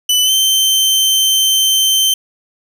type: tone with pitch glide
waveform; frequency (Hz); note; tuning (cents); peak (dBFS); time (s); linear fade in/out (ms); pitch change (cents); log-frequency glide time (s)
sawtooth; 2992 to 3105; F#7 to G7; +19 to -17; -7; 0.09-2.14; 5; +64; 0.23-0.32
effects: none